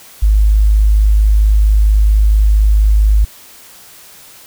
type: tone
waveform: sine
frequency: 52.2 Hz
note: G#1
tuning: 10 cents sharp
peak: -6 dBFS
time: 0.22-3.25 s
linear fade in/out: 10 ms
effects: white hiss -39 dBFS RMS until 4.46 s